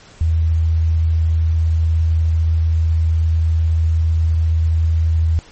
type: tone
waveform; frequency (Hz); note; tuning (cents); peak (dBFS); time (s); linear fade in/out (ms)
sine; 81; E2; -30; -12; 0.21-5.39; 0
effects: pink hiss -44 dBFS RMS until 5.51 s + MP3 32 kbps